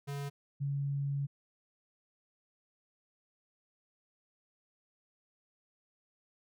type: tone pair in turn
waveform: square / sine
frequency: 141.5 / 140.44 Hz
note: C#3 / C#3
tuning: +36 / +23 cents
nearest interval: unison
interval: 13 cents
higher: first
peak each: -37 / -31 dBFS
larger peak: second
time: 0.07-0.3 / 0.6-1.27 s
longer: second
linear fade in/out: 20 ms
effects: none